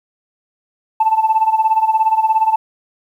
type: tone with tremolo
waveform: sine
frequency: 880 Hz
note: A5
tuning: in tune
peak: -7 dBFS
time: 1-2.56 s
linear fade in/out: 5 ms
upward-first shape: sine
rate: 17 Hz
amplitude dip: 80%
effects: tanh soft clip ceiling -5 dBFS + 8-bit